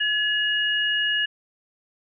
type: tone pair together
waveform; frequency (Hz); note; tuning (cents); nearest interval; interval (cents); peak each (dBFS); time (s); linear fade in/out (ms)
sine; 1700 / 2876; G#6 / F#7; +40 / -50; major sixth; 910; -23 / -23; 0-1.26; 10
effects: none